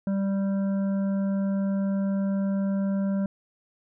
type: harmonic tone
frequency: 196 Hz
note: G3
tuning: in tune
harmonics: 1 / 3 / 5 / 7 / 8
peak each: -23 / -35 / -48 / -49 / -51 dBFS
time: 0.07-3.26 s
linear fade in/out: 2 ms
effects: none